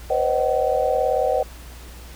sine tone cluster, 493.7 / 532 / 618 / 758 Hz, B4 / C5 / D#5 / F#5, -1 / +29 / -12 / +42 cents, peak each -23 dBFS, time 0.1-1.43 s, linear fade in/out 5 ms, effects added 60 Hz sine -38 dBFS peak until 2.15 s + pink hiss -44 dBFS RMS until 2.15 s

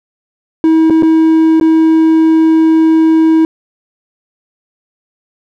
triangle tone with dropouts, 321 Hz, E4, 46 cents flat, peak -3 dBFS, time 0.64-3.45 s, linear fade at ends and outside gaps 1 ms, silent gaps 0.899-0.905 / 1.024-1.031 / 1.599-1.611 s, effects none

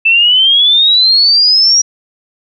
sine exponential sweep, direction up, 2637 to 5740 Hz, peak -5 dBFS, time 0.05-1.82 s, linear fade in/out 10 ms, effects none

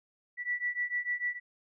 sine beating tone pair, 1953 / 1959.7 Hz, B6 / B6, -20 / -14 cents, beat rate 6.7 Hz, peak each -34 / -33 dBFS, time 0.37-1.4 s, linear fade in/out 50 ms, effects none

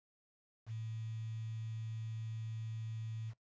sine tone with quantisation, 111.6 Hz, A2, 25 cents sharp, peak -40 dBFS, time 0.66-3.34 s, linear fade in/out 50 ms, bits 10, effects noise-tail reverb RT60 0.1 s tail -18 dB re dry + resampled to 16000 Hz

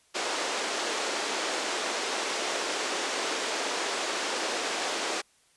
pink band-pass noise, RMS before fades -31 dBFS, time 0.14-5.22 s, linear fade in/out 20 ms, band 340 to 7700 Hz, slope 24 dB/octave, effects white hiss -64 dBFS RMS until 5.56 s + resampled to 24000 Hz

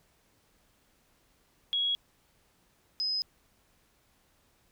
sine tone pair in turn, 3322 / 5056 Hz, G#7 / D#8, 0 / +27 cents, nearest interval perfect fifth, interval 727 cents, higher second, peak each -26 / -28 dBFS, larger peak first, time 1.73-1.95 / 3-3.22 s, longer neither, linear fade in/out 0 ms, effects pink hiss -68 dBFS RMS until 4.71 s

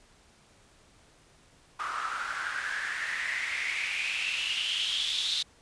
white noise with band-pass filter sweep, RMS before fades -32 dBFS, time 1.79-5.43 s, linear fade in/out 10 ms, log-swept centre 1200 to 3800 Hz, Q 7, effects pink hiss -60 dBFS RMS until 5.61 s + resampled to 22050 Hz

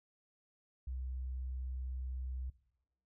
sine tone, 64 Hz, C2, 38 cents flat, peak -38 dBFS, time 0.87-2.5 s, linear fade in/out 5 ms, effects noise-tail reverb RT60 0.8 s tail -18 dB re dry

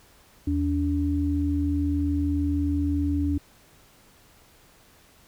sine tone pair together, 80.5 / 287.2 Hz, E2 / D4, -41 / -39 cents, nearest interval octave + minor seventh, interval 2202 cents, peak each -25 / -24 dBFS, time 0.47-3.38 s, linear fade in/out 5 ms, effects pink hiss -56 dBFS RMS until 5.27 s

